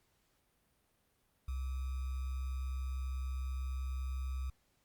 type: tone with sample-and-hold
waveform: sine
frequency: 65.41 Hz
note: C2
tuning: in tune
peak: -35 dBFS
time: 1.48-4.5 s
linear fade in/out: 5 ms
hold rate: 1225 Hz
effects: pink hiss -75 dBFS RMS until 4.84 s + Opus 48 kbps